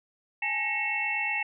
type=tone cluster; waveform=sine; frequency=822 / 870 / 1889 / 2194 / 2680 Hz; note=G#5 / A5 / A#6 / C#7 / E7; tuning=-18 / -20 / +22 / -18 / +28 cents; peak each=-37 / -38 / -34 / -31 / -30 dBFS; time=0.42-1.43 s; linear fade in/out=5 ms; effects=none